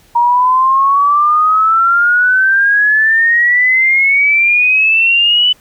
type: exponential sweep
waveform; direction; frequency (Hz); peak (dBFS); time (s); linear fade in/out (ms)
sine; up; 942 to 3000; -7; 0.15-5.53; 10
effects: pink hiss -48 dBFS RMS until 5.6 s